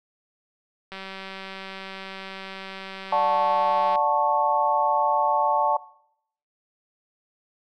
click train, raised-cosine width 0.3 ms, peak -21 dBFS, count 584, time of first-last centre 0.92-3.956 s, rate 192 Hz
sine chord, D major seventh, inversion none, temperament just, 587.3 / 734.2 / 881 / 1101.2 Hz, D5 / F#5 / A5 / C#6, 0 / -14 / +2 / -12 cents, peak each -26 / -26 / -21 / -26 dBFS, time 3.12-5.77 s, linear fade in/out 5 ms
effects noise-tail reverb RT60 0.7 s tail -21 dB re dry

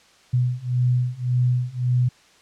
sine beating tone pair, 123.47 / 125.27 Hz, B2 / B2, 0 / +25 cents, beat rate 1.8 Hz, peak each -22 / -21 dBFS, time 0.33-2.09 s, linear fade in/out 10 ms, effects white hiss -54 dBFS RMS until 2.41 s + low-pass 6000 Hz 12 dB/octave

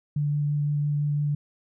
sine tone with vibrato, 146.6 Hz, D3, 3 cents flat, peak -22 dBFS, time 0.16-1.35 s, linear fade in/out 5 ms, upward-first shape sine, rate 5.9 Hz, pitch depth 9 cents each way, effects none

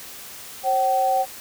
sine tone pair together, 537 / 763.4 Hz, C5 / G5, +45 / -46 cents, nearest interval tritone, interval 609 cents, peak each -24 / -18 dBFS, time 0.63-1.26 s, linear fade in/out 50 ms, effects white hiss -39 dBFS RMS until 1.4 s

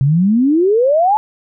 sine exponential sweep, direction up, 130 to 880 Hz, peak -9 dBFS, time 0.01-1.17 s, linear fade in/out 0 ms, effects none

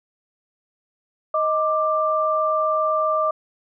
sine tone pair together, 626 / 1181.7 Hz, D#5 / D6, +10 / +10 cents, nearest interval major seventh, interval 1100 cents, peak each -21 / -20 dBFS, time 1.34-3.31 s, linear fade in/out 5 ms, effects none

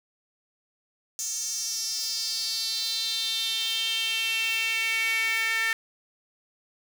sawtooth tone with high-pass filter sweep, 449.4 Hz, A4, 37 cents sharp, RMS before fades -28 dBFS, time 1.19-5.73 s, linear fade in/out 0 ms, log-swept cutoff 6500 to 1900 Hz, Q 5.3, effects none

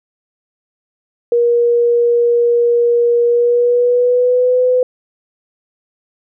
sine tone with pitch glide, 475 to 503.2 Hz, A#4 to B4, +33 to +32 cents, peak -9 dBFS, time 1.32-4.83 s, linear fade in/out 2 ms, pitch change +99 cents, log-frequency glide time 3.25-4.61 s, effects none

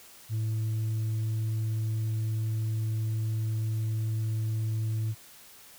sine tone, 110 Hz, A2, in tune, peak -24 dBFS, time 0.29-5.15 s, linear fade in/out 50 ms, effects tanh soft clip ceiling -26 dBFS + white hiss -52 dBFS RMS until 5.78 s

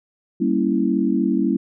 sine chord, G diminished seventh, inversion none, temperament equal, 196 / 233.1 / 277.2 / 329.6 Hz, G3 / Bb3 / Db4 / Fb4, 0 / 0 / 0 / 0 cents, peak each -22 dBFS, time 0.4-1.57 s, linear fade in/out 10 ms, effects none

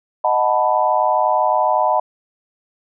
sine chord, B dominant seventh, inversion first, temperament equal with one note detuned, 622.3 / 734 / 880 / 987.8 Hz, D#5 / F#5 / A5 / B5, 0 / -14 / 0 / 0 cents, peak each -19 dBFS, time 0.24-2 s, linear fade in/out 5 ms, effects none

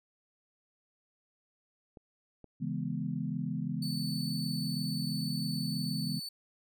clicks, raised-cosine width 2 ms, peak -36 dBFS, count 2, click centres 1.972 / 2.443 s
sine chord, C# minor seventh, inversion none, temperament equal, 138.59 / 164.81 / 207.7 / 246.9 Hz, C#3 / E3 / G#3 / B3, 0 / 0 / 0 / 0 cents, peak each -38 / -36 / -38 / -38 dBFS, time 2.6-6.2 s, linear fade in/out 20 ms
40% pulse tone, 4489 Hz, C#8, 21 cents sharp, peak -37 dBFS, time 3.82-6.29 s, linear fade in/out 5 ms
effects none

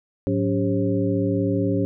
sine tone cluster, 106.9 / 182.7 / 283.6 / 396.8 / 536 Hz, A2 / F#3 / C#4 / G4 / C5, -49 / -22 / +40 / +21 / +42 cents, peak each -25 / -26 / -23 / -27 / -28 dBFS, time 0.27-1.85 s, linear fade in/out 0 ms, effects none

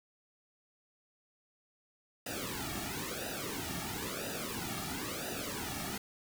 pink noise with flanger, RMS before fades -39 dBFS, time 2.26-5.98 s, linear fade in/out 5 ms, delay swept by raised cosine 0.91 to 2.01 ms, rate 0.99 Hz, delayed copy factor -0.95, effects none

